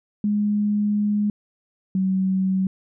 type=tone pair in turn; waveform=sine; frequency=207.7 / 189.34 Hz; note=G#3 / F#3; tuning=0 / +40 cents; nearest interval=major second; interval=160 cents; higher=first; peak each=-18 / -18 dBFS; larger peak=neither; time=0.24-1.3 / 1.95-2.67 s; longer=first; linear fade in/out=2 ms; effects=none